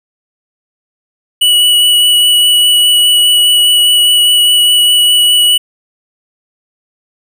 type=tone with vibrato; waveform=square; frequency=2941 Hz; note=F#7; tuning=11 cents flat; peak=-6 dBFS; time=1.41-5.58 s; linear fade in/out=10 ms; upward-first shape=sine; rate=4.9 Hz; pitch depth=10 cents each way; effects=none